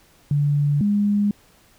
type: tone pair in turn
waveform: sine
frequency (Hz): 144.9 / 204.9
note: D3 / G#3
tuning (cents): -23 / -23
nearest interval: tritone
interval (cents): 600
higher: second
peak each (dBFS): -16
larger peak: neither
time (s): 0.31-0.81 / 0.81-1.31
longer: neither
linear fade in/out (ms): 2
effects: pink hiss -55 dBFS RMS until 1.78 s